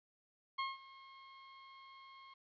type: tone with ADSR envelope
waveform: sawtooth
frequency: 1077 Hz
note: C6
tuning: 50 cents sharp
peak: -31 dBFS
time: 0.58-2.34 s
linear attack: 13 ms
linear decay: 180 ms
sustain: -20 dB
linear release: 7 ms
effects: resampled to 11025 Hz + 12-bit